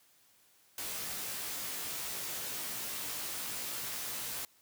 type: noise with comb filter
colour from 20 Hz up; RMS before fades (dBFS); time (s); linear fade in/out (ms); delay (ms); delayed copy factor
white; -39; 0.78-4.45; 2; 17; +0.9
effects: white hiss -66 dBFS RMS until 4.61 s + high-pass 60 Hz 12 dB/octave